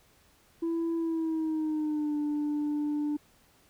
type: tone with pitch glide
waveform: sine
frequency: 332.3 to 296 Hz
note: E4 to D4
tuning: +14 to +14 cents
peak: -25 dBFS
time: 0.62-3.17 s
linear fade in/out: 10 ms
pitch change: -200 cents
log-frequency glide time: 0.96-2.16 s
effects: tanh soft clip ceiling -26 dBFS + pink hiss -63 dBFS RMS until 3.69 s